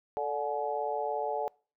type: harmonic tone with a mistuned harmonic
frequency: 146.4 Hz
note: D3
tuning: 5 cents flat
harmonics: 3 / 4 / 5 / 6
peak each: -35 / -35 / -35 / -35 dBFS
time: 0.17-1.48 s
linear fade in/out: 0 ms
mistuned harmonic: 6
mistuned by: -59 cents
effects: noise-tail reverb RT60 0.4 s tail -26 dB re dry